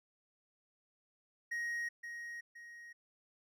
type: tone with echo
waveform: triangle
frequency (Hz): 1881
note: A#6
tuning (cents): +15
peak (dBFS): -34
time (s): 1.51-1.89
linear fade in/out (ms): 10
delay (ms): 520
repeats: 2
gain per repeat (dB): -7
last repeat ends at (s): 2.93
effects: none